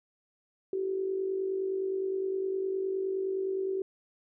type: tone with amplitude modulation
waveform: sine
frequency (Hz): 382.5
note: G4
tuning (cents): -42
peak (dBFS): -26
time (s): 0.73-3.82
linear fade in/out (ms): 2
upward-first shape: sine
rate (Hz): 49.7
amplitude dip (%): 55
effects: none